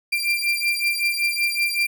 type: beating tone pair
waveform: 35% pulse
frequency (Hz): 2370 / 2375.3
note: D7 / D7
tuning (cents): +15 / +19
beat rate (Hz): 5.3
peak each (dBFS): -21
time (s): 0.12-1.87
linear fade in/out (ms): 10
effects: none